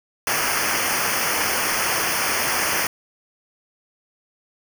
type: noise with comb filter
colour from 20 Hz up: pink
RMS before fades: -22 dBFS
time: 0.27-2.87 s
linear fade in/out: 2 ms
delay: 0.26 ms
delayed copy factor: -0.95
effects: none